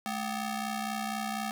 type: ring-modulated tone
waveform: sawtooth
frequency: 493.9 Hz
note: B4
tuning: in tune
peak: -25 dBFS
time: 0.06-1.51 s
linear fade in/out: 0 ms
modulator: 279 Hz
effects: none